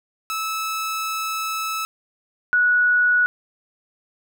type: tone pair in turn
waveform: sawtooth / sine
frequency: 1305 / 1466.3 Hz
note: E6 / F#6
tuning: -18 / -16 cents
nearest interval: major second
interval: 202 cents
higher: second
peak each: -20 / -14 dBFS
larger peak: second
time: 0.3-1.85 / 2.53-3.26 s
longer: first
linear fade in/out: 0 ms
effects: none